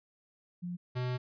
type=tone pair in turn; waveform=sine / square; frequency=176.6 / 125.41 Hz; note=F3 / B2; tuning=+20 / +27 cents; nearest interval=tritone; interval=593 cents; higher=first; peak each=-35 / -32 dBFS; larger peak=second; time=0.62-0.77 / 0.95-1.18 s; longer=second; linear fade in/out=20 ms; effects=resampled to 11025 Hz